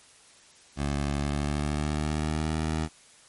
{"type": "tone with pitch glide", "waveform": "15% pulse", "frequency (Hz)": [71.3, 78.66], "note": ["C#2", "D#2"], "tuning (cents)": [49, 19], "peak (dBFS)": -20, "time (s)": [0.76, 2.89], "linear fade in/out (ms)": 50, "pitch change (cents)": 170, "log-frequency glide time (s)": [1.14, 2.58], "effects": ["white hiss -55 dBFS RMS until 3.28 s", "MP3 48 kbps"]}